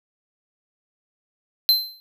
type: tone with exponential decay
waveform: square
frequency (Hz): 4100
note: C8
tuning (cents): -36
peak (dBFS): -11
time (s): 1.69-2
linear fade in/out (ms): 0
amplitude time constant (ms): 67
effects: none